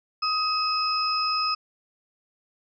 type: tone cluster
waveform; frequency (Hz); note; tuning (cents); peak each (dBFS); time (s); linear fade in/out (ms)
sine; 1259 / 2582 / 5100; D#6 / E7 / D#8; +20 / -37 / +42; -25 / -33 / -26; 0.22-1.55; 10
effects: none